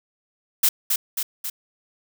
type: noise with echo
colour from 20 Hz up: blue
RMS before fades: -17 dBFS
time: 0.63-0.69 s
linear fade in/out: 5 ms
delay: 270 ms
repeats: 3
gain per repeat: -4 dB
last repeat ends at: 1.5 s
effects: none